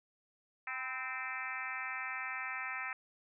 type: harmonic tone with a mistuned harmonic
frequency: 260 Hz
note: C4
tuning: 11 cents flat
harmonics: 3 / 4 / 5 / 6 / 7 / 8 / 9 / 10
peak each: -49 / -49 / -44 / -48 / -43 / -45 / -44 / -49 dBFS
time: 0.67-2.93 s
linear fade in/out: 2 ms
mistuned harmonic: 4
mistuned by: -52 cents
effects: none